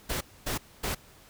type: noise bursts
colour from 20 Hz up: pink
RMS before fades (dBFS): -31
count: 3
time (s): 0.09-0.95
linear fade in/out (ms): 10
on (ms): 120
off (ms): 250
effects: pink hiss -55 dBFS RMS until 1.29 s